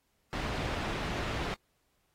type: low-pass noise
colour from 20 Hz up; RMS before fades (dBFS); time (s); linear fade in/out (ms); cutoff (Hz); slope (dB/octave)
pink; -35; 0.33-1.54; 0; 3300; 12
effects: pink hiss -75 dBFS RMS until 2.14 s + AAC 48 kbps